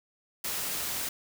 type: noise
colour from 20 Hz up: white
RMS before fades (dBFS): -33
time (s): 0.44-1.09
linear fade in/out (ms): 5
effects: none